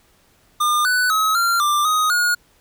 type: tone with pitch steps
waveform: square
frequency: 1207 / 1492 / 1280 / 1381 / 1185 / 1251 / 1440 Hz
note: D6 / F#6 / D#6 / F6 / D6 / D#6 / F#6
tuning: +47 / +14 / +49 / -20 / +15 / +9 / -47 cents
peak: -16 dBFS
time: 0.6-2.35 s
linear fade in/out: 10 ms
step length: 250 ms
effects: pink hiss -57 dBFS RMS until 2.6 s